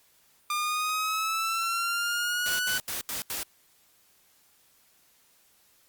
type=linear sweep; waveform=sawtooth; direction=up; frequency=1200 to 1500 Hz; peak=-23 dBFS; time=0.5-2.78 s; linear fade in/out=2 ms
type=noise bursts; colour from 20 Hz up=white; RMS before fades=-33 dBFS; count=5; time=2.46-3.43 s; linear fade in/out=0 ms; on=130 ms; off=80 ms
effects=white hiss -63 dBFS RMS until 5.88 s + Opus 48 kbps